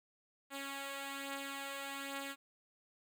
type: beating tone pair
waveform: 5% pulse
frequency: 275.3 / 276.5 Hz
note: C#4 / C#4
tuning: -12 / -4 cents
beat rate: 1.2 Hz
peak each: -37 / -31 dBFS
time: 0.5-2.36 s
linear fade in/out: 50 ms
effects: none